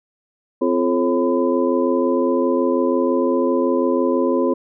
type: tone cluster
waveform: sine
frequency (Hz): 259.1 / 344.8 / 431.4 / 541 / 1008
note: C4 / F4 / A4 / C#5 / B5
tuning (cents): -17 / -22 / -34 / -42 / +35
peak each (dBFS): -20 / -20 / -22 / -22 / -27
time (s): 0.61-4.54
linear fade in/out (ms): 10
effects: none